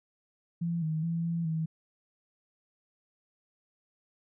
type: tone with pitch steps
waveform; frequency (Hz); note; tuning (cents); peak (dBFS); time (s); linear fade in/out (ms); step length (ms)
sine; 169.4 / 157.5 / 167 / 168 / 160.3; E3 / D#3 / E3 / E3 / E3; +48 / +21 / +23 / +33 / -48; -28; 0.61-1.66; 10; 210
effects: none